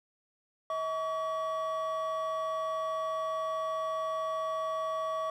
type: tone pair together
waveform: triangle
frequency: 640 / 1133.8 Hz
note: D#5 / C#6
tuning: +49 / +39 cents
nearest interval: minor seventh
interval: 990 cents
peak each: -31 / -31 dBFS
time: 0.7-5.3 s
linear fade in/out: 2 ms
effects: tanh soft clip ceiling -22 dBFS